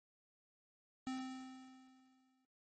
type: tone with exponential decay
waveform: square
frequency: 260 Hz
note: C4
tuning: 11 cents flat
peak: -39 dBFS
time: 1.07-2.45 s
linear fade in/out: 0 ms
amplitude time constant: 300 ms
effects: MP3 32 kbps